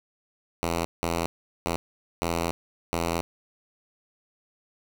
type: tone bursts at uneven times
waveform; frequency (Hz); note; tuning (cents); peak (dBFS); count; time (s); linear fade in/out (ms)
5% pulse; 84.3; E2; +39; -14; 5; 0.63-0.85 / 1.03-1.26 / 1.66-1.76 / 2.22-2.51 / 2.93-3.21; 0
effects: none